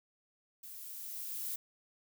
violet noise with level ramp, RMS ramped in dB -49 to -38 dBFS, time 0.63-1.56 s, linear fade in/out 5 ms, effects none

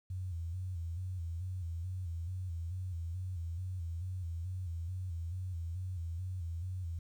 sine tone with vibrato, 87.9 Hz, F2, 12 cents sharp, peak -36 dBFS, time 0.1-6.99 s, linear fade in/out 5 ms, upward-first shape square, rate 2.3 Hz, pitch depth 86 cents each way, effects 11-bit

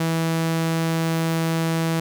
sawtooth tone, 163.6 Hz, E3, 13 cents flat, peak -16 dBFS, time 0-2 s, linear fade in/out 5 ms, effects none

